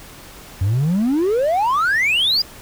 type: exponential sweep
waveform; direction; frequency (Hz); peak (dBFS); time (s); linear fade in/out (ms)
triangle; up; 89.3 to 4978; -12; 0.61-2.42; 5
effects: tanh soft clip ceiling -9 dBFS + pink hiss -40 dBFS RMS until 2.61 s